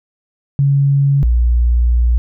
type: tone pair in turn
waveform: sine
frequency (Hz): 139.8 / 59.5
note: C#3 / A#1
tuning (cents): +15 / +36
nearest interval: octave + minor third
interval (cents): 1479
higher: first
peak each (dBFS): -9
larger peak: neither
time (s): 0.59-1.23 / 1.23-2.18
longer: second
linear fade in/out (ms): 0
effects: none